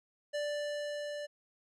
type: tone with level ramp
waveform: square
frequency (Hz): 587.3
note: D5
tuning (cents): 0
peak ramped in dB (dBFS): -33 to -39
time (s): 0.33-1.27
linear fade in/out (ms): 20
effects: low-pass 7000 Hz 12 dB/octave